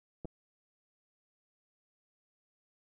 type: clicks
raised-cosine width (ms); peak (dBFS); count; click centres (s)
2; -29; 2; 0.248 / 0.254
effects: none